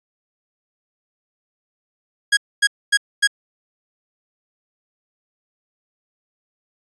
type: tone bursts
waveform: sawtooth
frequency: 1649 Hz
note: G#6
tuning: 13 cents flat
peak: -8 dBFS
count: 4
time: 2.32-3.274 s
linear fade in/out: 10 ms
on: 51 ms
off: 250 ms
effects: resampled to 24000 Hz